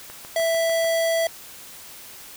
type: click train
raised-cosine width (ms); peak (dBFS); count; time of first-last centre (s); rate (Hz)
0.5; -25; 6; 0.1-0.845; 6.71
type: tone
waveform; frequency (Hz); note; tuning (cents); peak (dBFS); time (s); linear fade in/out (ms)
square; 660; E5; +2; -20; 0.36-1.27; 2
effects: white hiss -42 dBFS RMS until 2.36 s